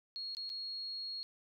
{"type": "tone with dropouts", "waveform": "sine", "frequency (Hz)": 4300, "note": "C8", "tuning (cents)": 47, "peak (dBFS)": -39, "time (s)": [0.16, 1.23], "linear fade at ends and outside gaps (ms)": 0, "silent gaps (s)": [[0.349, 0.369], [0.493, 0.5]], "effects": []}